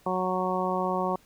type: harmonic tone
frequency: 184.5 Hz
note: F#3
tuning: 5 cents flat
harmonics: 1 / 2 / 3 / 4 / 5 / 6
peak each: -32 / -32 / -32 / -32 / -32 / -32 dBFS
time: 0.06-1.16 s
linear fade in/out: 5 ms
effects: pink hiss -60 dBFS RMS until 1.25 s